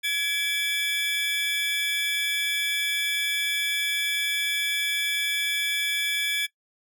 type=tone cluster; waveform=square; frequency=1687 / 2307 / 3261 / 3452 Hz; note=G#6 / D7 / G#7 / A7; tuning=+27 / -31 / -32 / -34 cents; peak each=-33 / -28 / -36 / -29 dBFS; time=0.03-6.47 s; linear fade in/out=20 ms; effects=noise-tail reverb RT60 0.1 s tail -20 dB re dry